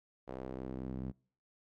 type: tone with band-pass filter sweep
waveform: sawtooth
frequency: 64.7 Hz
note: C2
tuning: 19 cents flat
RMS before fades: -42 dBFS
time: 0.27-1.12 s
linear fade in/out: 20 ms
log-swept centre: 550 to 190 Hz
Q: 1.3
effects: noise-tail reverb RT60 0.5 s tail -26 dB re dry